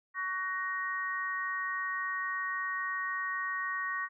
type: harmonic tone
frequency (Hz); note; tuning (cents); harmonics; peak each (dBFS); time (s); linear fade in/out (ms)
374.7; F#4; +22; 3 / 4 / 5; -36 / -41 / -34; 0.14-4.09; 50
effects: none